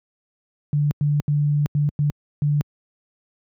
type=tone bursts at uneven times; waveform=sine; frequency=146.6 Hz; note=D3; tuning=3 cents flat; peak=-16 dBFS; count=6; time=0.73-0.91 / 1.01-1.2 / 1.28-1.66 / 1.75-1.89 / 1.99-2.1 / 2.42-2.61 s; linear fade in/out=0 ms; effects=high-pass 80 Hz 12 dB/octave